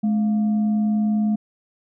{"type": "tone with frequency modulation", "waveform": "sine", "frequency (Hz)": 212.6, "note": "G#3", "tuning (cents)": 41, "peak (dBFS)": -17, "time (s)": [0.03, 1.36], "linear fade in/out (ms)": 10, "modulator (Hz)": 485, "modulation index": 0.22, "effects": []}